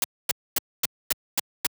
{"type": "noise bursts", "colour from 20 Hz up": "white", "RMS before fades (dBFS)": -22, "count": 7, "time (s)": [0.02, 1.667], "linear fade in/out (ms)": 2, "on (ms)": 21, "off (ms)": 250, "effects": ["high-pass 100 Hz 12 dB/octave"]}